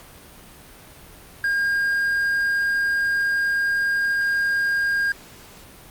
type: tone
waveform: triangle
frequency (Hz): 1615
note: G#6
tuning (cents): -49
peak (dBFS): -17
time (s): 1.44-5.12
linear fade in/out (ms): 2
effects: pink hiss -45 dBFS RMS until 5.9 s + Opus 48 kbps